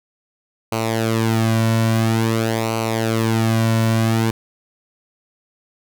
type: tone with flanger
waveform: sawtooth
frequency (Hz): 112.7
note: A2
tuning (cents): +42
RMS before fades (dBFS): -18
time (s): 0.72-4.31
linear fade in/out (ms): 5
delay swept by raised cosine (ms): 0.57 to 2.47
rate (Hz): 0.49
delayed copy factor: -0.7
effects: none